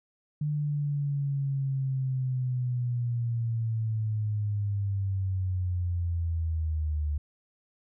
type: linear sweep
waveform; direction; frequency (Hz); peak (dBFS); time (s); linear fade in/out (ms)
sine; down; 150 to 73.42; -26; 0.41-7.18; 5
effects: none